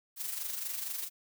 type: noise with amplitude modulation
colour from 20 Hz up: blue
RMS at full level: -35 dBFS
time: 0.16-1.1 s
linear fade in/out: 50 ms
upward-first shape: sine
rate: 24.3 Hz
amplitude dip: 55%
effects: none